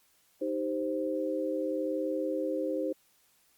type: chord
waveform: sine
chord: C minor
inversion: first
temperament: equal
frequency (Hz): 311.1 / 392 / 523.3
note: Eb4 / G4 / C5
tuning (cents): 0 / 0 / 0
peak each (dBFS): -33 / -36 / -32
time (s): 0.41-2.93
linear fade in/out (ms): 10
effects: white hiss -67 dBFS RMS until 3.57 s + Opus 48 kbps